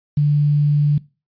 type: tone with quantisation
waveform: sine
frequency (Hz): 146.83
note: D3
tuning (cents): 0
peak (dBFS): -12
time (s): 0.17-0.98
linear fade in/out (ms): 5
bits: 7
effects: noise-tail reverb RT60 0.3 s tail -21 dB re dry + resampled to 11025 Hz